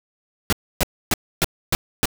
pink noise bursts, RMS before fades -18 dBFS, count 6, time 0.5-2.056 s, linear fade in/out 0 ms, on 26 ms, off 280 ms, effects none

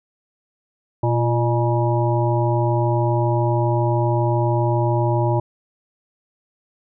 harmonic tone with a mistuned harmonic, 120 Hz, B2, 49 cents flat, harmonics 1 / 3 / 5 / 7 / 8, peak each -18 / -23 / -25 / -26 / -27 dBFS, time 1.03-5.4 s, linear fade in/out 5 ms, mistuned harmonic 3, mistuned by -62 cents, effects none

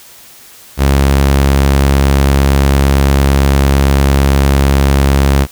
sawtooth tone, 68.9 Hz, C#2, 10 cents flat, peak -3 dBFS, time 0.77-5.47 s, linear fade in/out 50 ms, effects white hiss -38 dBFS RMS until 5.51 s

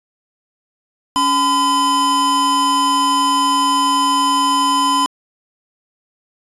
square tone pair together, 279.2 / 1014 Hz, C#4 / B5, +13 / +45 cents, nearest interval octave + minor seventh, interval 2232 cents, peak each -22 / -14 dBFS, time 1.16-5.06 s, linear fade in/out 0 ms, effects resampled to 24000 Hz

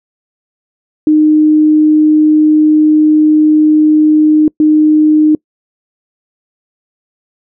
sine tone bursts at uneven times, 306.7 Hz, D#4, 25 cents flat, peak -4 dBFS, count 2, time 1.07-4.48 / 4.6-5.35 s, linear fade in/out 2 ms, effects noise-tail reverb RT60 0.1 s tail -26 dB re dry

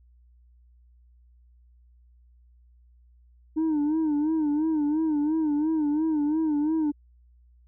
sine tone with vibrato, 306.1 Hz, D#4, 28 cents flat, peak -19 dBFS, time 3.56-6.92 s, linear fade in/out 20 ms, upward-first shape sine, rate 2.9 Hz, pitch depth 90 cents each way, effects tanh soft clip ceiling -21 dBFS + added 60 Hz sine -54 dBFS peak until 7.67 s

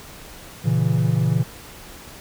triangle chord, A# diminished, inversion none, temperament equal, 116.54 / 138.59 / 164.81 Hz, A#2 / C#3 / E3, 0 / 0 / 0 cents, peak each -19 dBFS, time 0.64-1.44 s, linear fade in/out 20 ms, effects pink hiss -41 dBFS RMS until 2.2 s

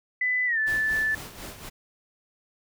sine tone with pitch glide, 2000 to 1751.2 Hz, B6 to A6, +21 to -9 cents, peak -22 dBFS, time 0.21-1.15 s, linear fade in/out 5 ms, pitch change -230 cents, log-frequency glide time 0.46-0.59 s
pink noise with tremolo, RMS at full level -38 dBFS, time 0.66-1.7 s, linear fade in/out 20 ms, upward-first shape sine, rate 4.1 Hz, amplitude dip 60%
effects none

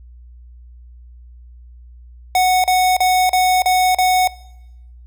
square tone bursts, 738 Hz, F#5, 5 cents flat, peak -12 dBFS, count 6, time 2.35-4.275 s, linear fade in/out 2 ms, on 290 ms, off 37 ms, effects noise-tail reverb RT60 0.9 s tail -21 dB re dry + added 60 Hz sine -38 dBFS peak until 5.06 s

